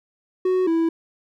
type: tone pair in turn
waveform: triangle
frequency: 370 / 329.1 Hz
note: F#4 / E4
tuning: 0 / -3 cents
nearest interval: major second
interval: 203 cents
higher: first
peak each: -15 dBFS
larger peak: neither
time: 0.45-0.67 / 0.67-0.89 s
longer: neither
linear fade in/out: 5 ms
effects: none